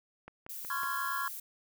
click train, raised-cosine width 0.5 ms, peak -31 dBFS, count 4, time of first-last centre 0.28-0.834 s, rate 5.42 Hz
violet noise, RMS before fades -42 dBFS, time 0.49-1.4 s, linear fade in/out 5 ms
triangle chord, Db major seventh, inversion third, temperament just, 1039.4 / 1108.7 / 1385.9 / 1663.1 Hz, C6 / Db6 / F6 / Ab6, -12 / 0 / -14 / +2 cents, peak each -36 dBFS, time 0.7-1.28 s, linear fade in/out 2 ms
effects none

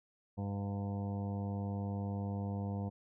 harmonic tone with a mistuned harmonic, 100 Hz, G2, 35 cents sharp, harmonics 1 / 2 / 3 / 4 / 5 / 6 / 7 / 8 / 9 / 10, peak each -37 / -39 / -49 / -54 / -48 / -60 / -50 / -56 / -53 / -63 dBFS, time 0.37-2.9 s, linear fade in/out 20 ms, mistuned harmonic 6, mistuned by +56 cents, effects none

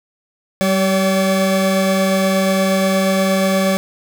40% pulse tone pair together, 192.81 / 570 Hz, G3 / C#5, -28 / +48 cents, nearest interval octave + perfect fifth, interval 1876 cents, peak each -15 / -16 dBFS, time 0.61-3.77 s, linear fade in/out 0 ms, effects none

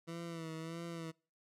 20% pulse tone with vibrato, 164.81 Hz, E3, in tune, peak -37 dBFS, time 0.07-1.12 s, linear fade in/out 20 ms, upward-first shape sine, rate 1.6 Hz, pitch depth 50 cents each way, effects noise-tail reverb RT60 0.4 s tail -26 dB re dry + low-pass 10000 Hz 12 dB/octave

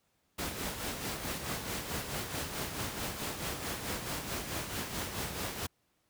pink noise with tremolo, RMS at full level -35 dBFS, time 0.38-5.67 s, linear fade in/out 10 ms, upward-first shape sine, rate 4.6 Hz, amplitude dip 50%, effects pink hiss -75 dBFS RMS until 6.09 s + high-pass 60 Hz 12 dB/octave

